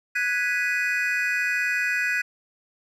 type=chord; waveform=triangle; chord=G# minor seventh; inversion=third; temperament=equal; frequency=1480 / 1661.2 / 1975.5 / 2489 Hz; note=F#6 / G#6 / B6 / D#7; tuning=0 / 0 / 0 / 0 cents; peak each=-26 dBFS; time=0.15-2.22 s; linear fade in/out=10 ms; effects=none